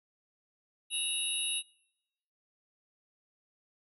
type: tone cluster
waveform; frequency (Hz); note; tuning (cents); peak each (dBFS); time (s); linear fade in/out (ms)
sine; 2717 / 2876 / 3800 / 10920; F7 / F#7 / A#7 / F9; -48 / -50 / +33 / -40; -39 / -36 / -35 / -33; 0.9-1.63; 50
effects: noise-tail reverb RT60 0.9 s tail -25 dB re dry + tanh soft clip ceiling -23 dBFS